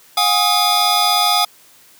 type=tone cluster; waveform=square; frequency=719 / 815 / 1255 / 3456 / 4951 Hz; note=F#5 / G#5 / D#6 / A7 / D#8; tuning=-50 / -33 / +15 / -32 / -9 cents; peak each=-20 dBFS; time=0.17-1.45 s; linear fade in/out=5 ms; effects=white hiss -48 dBFS RMS until 1.99 s + high-pass 100 Hz 12 dB/octave